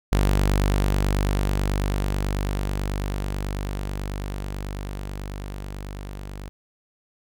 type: tone with level ramp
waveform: sawtooth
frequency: 49.15 Hz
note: G1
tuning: 5 cents sharp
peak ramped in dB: -13 to -30 dBFS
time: 0.12-6.49 s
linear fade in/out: 0 ms
effects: none